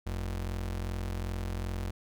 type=ring-modulated tone; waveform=square; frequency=68.6 Hz; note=C#2; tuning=17 cents flat; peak=-30 dBFS; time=0.06-1.91 s; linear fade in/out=10 ms; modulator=21.3 Hz; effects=none